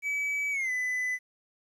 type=tone with pitch glide; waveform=triangle; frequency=2288 to 2003 Hz; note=D7 to B6; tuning=-46 to +24 cents; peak=-26 dBFS; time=0.02-1.19 s; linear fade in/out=50 ms; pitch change=-230 cents; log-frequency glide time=0.51-0.71 s; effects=resampled to 32000 Hz + 10-bit